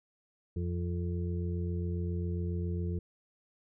harmonic tone, 87.31 Hz, F2, in tune, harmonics 1 / 2 / 4 / 5, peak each -32 / -37 / -42 / -45 dBFS, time 0.56-2.99 s, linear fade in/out 5 ms, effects none

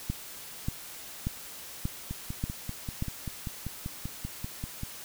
two click trains, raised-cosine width 5 ms, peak -17 / -22 dBFS, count 6 / 15, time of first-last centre 0.1-3.024 / 2.11-4.834 s, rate 1.71 / 5.14 Hz, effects white hiss -44 dBFS RMS until 5.04 s

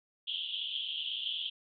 pink band-pass noise, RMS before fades -37 dBFS, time 0.27-1.5 s, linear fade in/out 10 ms, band 3000 to 3400 Hz, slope 96 dB/octave, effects none

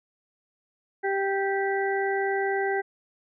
harmonic tone, 392 Hz, G4, in tune, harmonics 1 / 2 / 4 / 5, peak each -26 / -29 / -32 / -33 dBFS, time 1.03-2.82 s, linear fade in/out 20 ms, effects none

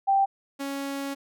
sine / sawtooth tone pair in turn, 784 / 277.2 Hz, G5 / C#4, 0 / 0 cents, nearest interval octave + tritone, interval 1800 cents, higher first, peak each -18 / -26 dBFS, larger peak first, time 0.07-0.26 / 0.59-1.15 s, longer second, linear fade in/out 20 ms, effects none

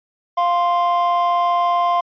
triangle tone pair together, 698.5 / 1046.6 Hz, F5 / C6, 0 / 0 cents, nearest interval perfect fifth, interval 700 cents, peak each -15 dBFS, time 0.37-2.01 s, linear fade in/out 10 ms, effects tanh soft clip ceiling -6 dBFS + resampled to 11025 Hz

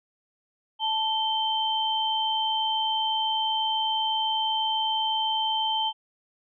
sine tone pair together, 880 / 3113 Hz, A5 / G7, 0 / -13 cents, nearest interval octave + minor seventh, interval 2187 cents, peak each -26 dBFS, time 0.79-5.93 s, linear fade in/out 50 ms, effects none

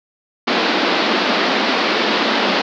pink band-pass noise, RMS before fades -17 dBFS, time 0.47-2.62 s, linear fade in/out 10 ms, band 210 to 4800 Hz, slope 48 dB/octave, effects none

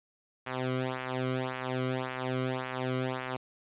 sawtooth tone with flanger, 128.7 Hz, C3, 28 cents flat, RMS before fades -33 dBFS, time 0.46-3.37 s, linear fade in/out 10 ms, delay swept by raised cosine 0.23 to 1.17 ms, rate 1.8 Hz, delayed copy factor -1, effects resampled to 8000 Hz + 10-bit

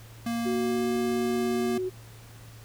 square tone with pitch glide, 233.1 to 235.3 Hz, A#3 to A#3, 0 to +16 cents, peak -28 dBFS, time 0.26-1.78 s, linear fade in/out 5 ms, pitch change +16 cents, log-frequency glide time 0.51-0.84 s
sine tone with vibrato, 370 Hz, F#4, in tune, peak -27 dBFS, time 0.45-1.9 s, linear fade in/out 20 ms, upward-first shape sine, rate 17 Hz, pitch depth 12 cents each way
effects added 113 Hz sine -46 dBFS peak until 2.64 s + pink hiss -52 dBFS RMS until 2.64 s

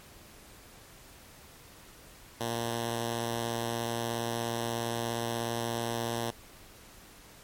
5% pulse tone with notch filter, 116.9 Hz, A#2, 5 cents sharp, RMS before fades -33 dBFS, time 2.4-6.31 s, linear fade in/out 10 ms, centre 1300 Hz, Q 1.9, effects pink hiss -53 dBFS RMS until 7.43 s + MP3 64 kbps

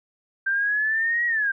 sine exponential two-way sweep, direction up then down, 1568 to 1920 to 1568 Hz, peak -20 dBFS, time 0.46-1.52 s, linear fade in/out 10 ms, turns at 1.26 s, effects none

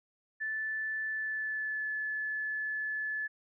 sine tone with pitch glide, 1752 to 1726.9 Hz, A6 to A6, -8 to -33 cents, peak -32 dBFS, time 0.4-3.28 s, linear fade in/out 20 ms, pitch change -25 cents, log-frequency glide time 1.08-1.88 s, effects none

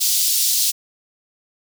pink high-pass noise, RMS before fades -18 dBFS, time 0-0.72 s, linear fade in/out 20 ms, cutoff 4100 Hz, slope 24 dB/octave, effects none

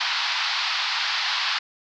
white band-pass noise, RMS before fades -25 dBFS, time 0-1.59 s, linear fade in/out 10 ms, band 800 to 4900 Hz, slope 48 dB/octave, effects none

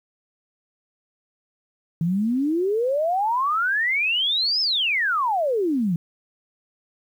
sine exponential two-way sweep, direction up then down, 159.7 to 5320 to 159.7 Hz, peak -19 dBFS, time 2.01-5.96 s, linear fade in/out 2 ms, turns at 4.61 s, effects 9-bit

